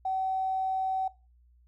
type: tone with tanh clipping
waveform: triangle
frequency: 760 Hz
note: F#5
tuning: 46 cents sharp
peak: -27 dBFS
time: 0.05-1.08 s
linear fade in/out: 5 ms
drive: 3 dB
effects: noise-tail reverb RT60 0.3 s tail -19 dB re dry + added 60 Hz sine -58 dBFS peak until 1.67 s